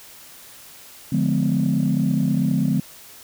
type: chord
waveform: sine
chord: D diminished seventh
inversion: none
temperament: just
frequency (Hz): 146.83 / 176.2 / 211.4 / 253.7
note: D3 / F3 / Ab3 / Cb4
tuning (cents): 0 / +16 / +31 / +47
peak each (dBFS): -22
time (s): 1.12-2.8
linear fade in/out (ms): 5
effects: tanh soft clip ceiling -10 dBFS + white hiss -44 dBFS RMS until 3.23 s